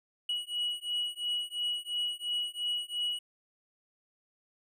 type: beating tone pair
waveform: triangle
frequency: 2919 / 2921.9 Hz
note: F#7 / F#7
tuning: -24 / -22 cents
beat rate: 2.9 Hz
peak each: -33 / -33 dBFS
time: 0.29-3.19 s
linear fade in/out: 5 ms
effects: none